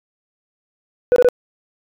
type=tone bursts; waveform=sine; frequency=493.9 Hz; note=B4; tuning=in tune; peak=-6 dBFS; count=3; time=1.12-1.287 s; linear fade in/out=0 ms; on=41 ms; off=22 ms; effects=tanh soft clip ceiling -8 dBFS

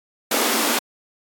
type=high-pass noise; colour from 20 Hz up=pink; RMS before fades=-20 dBFS; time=0.31-0.79 s; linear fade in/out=5 ms; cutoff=220 Hz; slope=96 dB/octave; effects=AAC 64 kbps

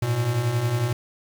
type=beating tone pair; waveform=square; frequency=110 / 121 Hz; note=A2 / B2; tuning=0 / -35 cents; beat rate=11 Hz; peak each=-29 / -23 dBFS; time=0.02-0.93 s; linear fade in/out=5 ms; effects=8-bit

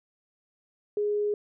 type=tone; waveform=sine; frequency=415.3 Hz; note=G#4; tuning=in tune; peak=-24 dBFS; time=0.97-1.34 s; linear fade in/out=2 ms; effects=none

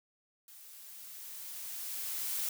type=noise with level ramp; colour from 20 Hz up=blue; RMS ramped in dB=-54 to -34 dBFS; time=0.48-2.49 s; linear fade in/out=2 ms; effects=none

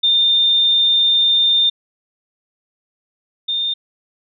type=tone pair in turn; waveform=sine; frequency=3614 / 3627 Hz; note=A7 / A#7; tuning=+46 / -48 cents; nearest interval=unison; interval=6 cents; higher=second; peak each=-11 / -17 dBFS; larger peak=first; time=0.03-1.7 / 3.48-3.74 s; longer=first; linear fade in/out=10 ms; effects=none

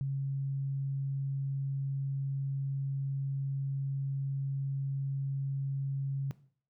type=tone; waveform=sine; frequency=137.1 Hz; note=C#3; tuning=19 cents flat; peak=-30 dBFS; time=0.01-6.31 s; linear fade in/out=0 ms; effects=noise-tail reverb RT60 0.5 s tail -17 dB re dry

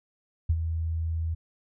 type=tone with ADSR envelope; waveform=sine; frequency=81.6 Hz; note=E2; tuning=17 cents flat; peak=-18 dBFS; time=0.49-1.35 s; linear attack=9 ms; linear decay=54 ms; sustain=-8 dB; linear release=15 ms; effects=none

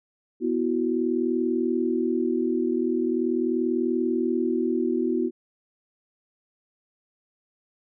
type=chord; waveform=sine; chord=B suspended fourth; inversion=none; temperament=equal; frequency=246.9 / 329.6 / 370 Hz; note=B3 / E4 / F#4; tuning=0 / 0 / 0 cents; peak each=-26 dBFS; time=0.4-5.31 s; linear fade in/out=50 ms; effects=none

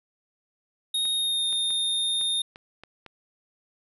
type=tone with pitch glide; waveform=square; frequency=3729 to 3659 Hz; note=A#7 to A#7; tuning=0 to -33 cents; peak=-24 dBFS; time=0.94-2.42 s; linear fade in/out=5 ms; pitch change=-33 cents; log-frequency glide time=1.12-1.48 s
type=clicks; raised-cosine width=0.3 ms; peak=-27 dBFS; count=7; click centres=1.054 / 1.528 / 1.706 / 2.213 / 2.559 / 2.836 / 3.063 s
effects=none

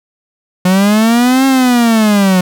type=linear two-way sweep; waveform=45% pulse; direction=up then down; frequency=180 to 270.1 to 180 Hz; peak=-7 dBFS; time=0.65-2.41 s; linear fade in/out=5 ms; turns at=1.46 s; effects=none

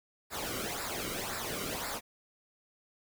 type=noise with flanger; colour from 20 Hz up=pink; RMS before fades=-37 dBFS; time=0.3-2.01 s; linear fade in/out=50 ms; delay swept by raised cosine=0.32 to 1.18 ms; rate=1.9 Hz; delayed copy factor=-0.7; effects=none

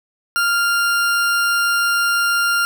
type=tone; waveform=40% pulse; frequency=1396.9 Hz; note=F6; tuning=in tune; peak=-14 dBFS; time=0.36-2.65 s; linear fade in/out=0 ms; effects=none

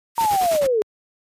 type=high-pass noise; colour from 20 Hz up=white; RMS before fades=-32 dBFS; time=0.15-0.62 s; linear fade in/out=50 ms; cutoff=1600 Hz; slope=12 dB/octave
type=linear sweep; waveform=sine; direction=down; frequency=932.3 to 407.5 Hz; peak=-16 dBFS; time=0.18-0.82 s; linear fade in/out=0 ms
type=noise bursts; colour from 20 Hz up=pink; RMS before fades=-30 dBFS; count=5; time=0.2-0.673 s; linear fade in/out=10 ms; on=65 ms; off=37 ms
effects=high-pass 80 Hz 12 dB/octave + resampled to 32000 Hz

